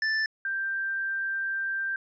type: tone pair in turn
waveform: square / sine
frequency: 1760 / 1576.1 Hz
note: A6 / G6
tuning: 0 / +9 cents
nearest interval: major second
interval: 191 cents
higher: first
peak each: -25 / -27 dBFS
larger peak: first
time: 0.02-0.26 / 0.45-1.96 s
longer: second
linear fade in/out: 2 ms
effects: resampled to 16000 Hz